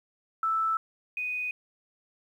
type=tone pair in turn; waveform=sine; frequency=1318.5 / 2489 Hz; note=E6 / D#7; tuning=0 / 0 cents; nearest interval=major seventh; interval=1100 cents; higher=second; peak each=-24 / -29 dBFS; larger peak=first; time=0.43-0.77 / 1.17-1.51 s; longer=neither; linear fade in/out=2 ms; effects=10-bit